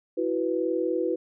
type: chord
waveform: sine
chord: E suspended second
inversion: none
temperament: equal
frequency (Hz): 329.6 / 370 / 493.9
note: E4 / F#4 / B4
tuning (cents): 0 / 0 / 0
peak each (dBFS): -28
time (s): 0.17-1.16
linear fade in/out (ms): 10
effects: none